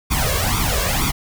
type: noise with flanger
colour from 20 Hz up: pink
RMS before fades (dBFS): -19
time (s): 0.1-1.12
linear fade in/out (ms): 20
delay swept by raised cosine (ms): 0.85 to 1.84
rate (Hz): 2.1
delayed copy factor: +0.85
effects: none